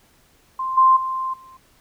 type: tone with level steps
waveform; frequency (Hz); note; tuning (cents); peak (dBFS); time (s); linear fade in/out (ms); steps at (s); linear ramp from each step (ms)
sine; 1046.5; C6; 0; -22 / -10 / -22 / -42; 0.59-1.57; 5; 0.77 / 0.96 / 1.33; 10
effects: pink hiss -57 dBFS RMS until 1.8 s